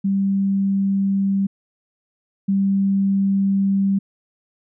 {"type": "tone pair in turn", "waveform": "sine", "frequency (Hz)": [196, 196], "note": ["G3", "G3"], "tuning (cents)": [0, 0], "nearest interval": "unison", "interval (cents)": 0, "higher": "neither", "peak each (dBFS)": [-16, -15], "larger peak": "second", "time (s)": [[0.04, 1.47], [2.48, 3.99]], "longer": "second", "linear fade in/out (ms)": 10, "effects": []}